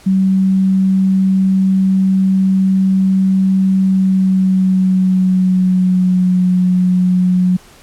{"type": "tone with pitch glide", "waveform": "sine", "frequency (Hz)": [190.4, 182.01], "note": ["F#3", "F#3"], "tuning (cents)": [50, -28], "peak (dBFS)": -9, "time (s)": [0.06, 7.57], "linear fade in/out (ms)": 10, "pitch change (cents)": -78, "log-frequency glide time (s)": [3.8, 6.45], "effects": ["pink hiss -43 dBFS RMS until 7.82 s", "low-pass 12000 Hz 12 dB/octave"]}